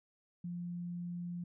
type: tone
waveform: sine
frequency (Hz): 174.61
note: F3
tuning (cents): 0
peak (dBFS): -38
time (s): 0.44-1.44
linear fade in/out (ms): 5
effects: none